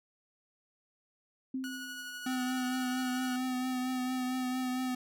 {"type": "tone with exponential decay", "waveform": "sine", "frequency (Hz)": 261.6, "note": "C4", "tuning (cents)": 0, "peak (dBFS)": -31, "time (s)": [1.54, 2.33], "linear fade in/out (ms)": 5, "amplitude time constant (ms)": 170}
{"type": "tone with tremolo", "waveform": "sawtooth", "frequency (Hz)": 1462, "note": "F#6", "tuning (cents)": -21, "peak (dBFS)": -36, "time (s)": [1.64, 3.36], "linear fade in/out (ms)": 0, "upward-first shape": "sine", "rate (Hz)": 12, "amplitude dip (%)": 25}
{"type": "tone with vibrato", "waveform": "square", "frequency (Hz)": 254.7, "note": "C4", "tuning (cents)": -46, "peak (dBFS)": -32, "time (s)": [2.26, 4.95], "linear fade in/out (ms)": 5, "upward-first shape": "triangle", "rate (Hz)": 4.4, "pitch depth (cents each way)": 25}
{"effects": []}